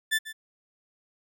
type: tone with echo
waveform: 30% pulse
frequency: 1760 Hz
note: A6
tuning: in tune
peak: -20 dBFS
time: 0.11-0.19 s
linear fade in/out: 20 ms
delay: 140 ms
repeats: 1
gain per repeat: -14 dB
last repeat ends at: 0.33 s
effects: none